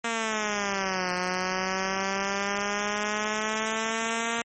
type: exponential two-way sweep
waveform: 5% pulse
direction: down then up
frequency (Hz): 233.1 to 180 to 233.1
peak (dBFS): -15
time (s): 0.04-4.42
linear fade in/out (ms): 5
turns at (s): 1.11
effects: MP3 32 kbps